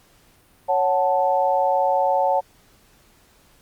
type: chord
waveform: sine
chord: F# minor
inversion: second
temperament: equal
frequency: 554.4 / 740 / 880 Hz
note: C#5 / F#5 / A5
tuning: 0 / 0 / 0 cents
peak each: -21 dBFS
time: 0.68-2.41 s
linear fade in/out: 20 ms
effects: pink hiss -56 dBFS RMS until 3.61 s + Opus 48 kbps